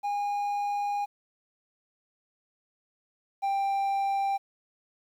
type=tone pair in turn; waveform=triangle; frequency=816 / 789.1 Hz; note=G#5 / G5; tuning=-31 / +11 cents; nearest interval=minor second; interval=58 cents; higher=first; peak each=-25 / -23 dBFS; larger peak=second; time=0.03-1.06 / 3.42-4.38 s; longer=first; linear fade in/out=20 ms; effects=10-bit